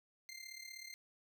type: tone with amplitude modulation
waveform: 20% pulse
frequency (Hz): 2093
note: C7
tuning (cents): 0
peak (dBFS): -40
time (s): 0.29-0.94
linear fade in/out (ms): 0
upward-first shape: sine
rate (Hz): 36.1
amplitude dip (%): 75
effects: none